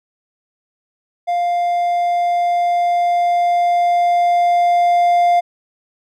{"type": "tone with level ramp", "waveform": "triangle", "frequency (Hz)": 700, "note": "F5", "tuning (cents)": 4, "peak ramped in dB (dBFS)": [-13, -8], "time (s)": [1.27, 5.41], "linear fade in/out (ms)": 20, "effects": []}